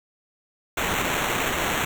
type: noise with sample-and-hold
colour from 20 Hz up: white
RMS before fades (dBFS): -25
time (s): 0.77-1.85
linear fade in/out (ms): 5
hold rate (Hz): 4900
effects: none